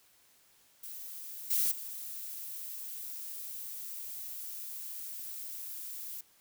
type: noise with level steps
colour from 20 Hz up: violet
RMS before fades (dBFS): -44 / -29 / -42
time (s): 0.83-6.21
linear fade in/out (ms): 5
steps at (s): 1.5 / 1.71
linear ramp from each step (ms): 10
effects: white hiss -65 dBFS RMS until 6.4 s